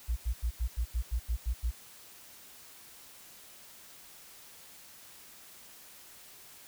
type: tone bursts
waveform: sine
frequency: 58.27 Hz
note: A#1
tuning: in tune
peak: -27 dBFS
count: 10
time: 0.08-1.713 s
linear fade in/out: 20 ms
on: 85 ms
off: 87 ms
effects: white hiss -53 dBFS RMS until 6.67 s